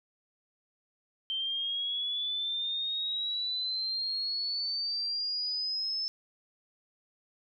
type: exponential sweep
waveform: sine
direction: up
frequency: 3125 to 5274 Hz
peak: -30 dBFS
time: 1.3-6.08 s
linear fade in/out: 0 ms
effects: none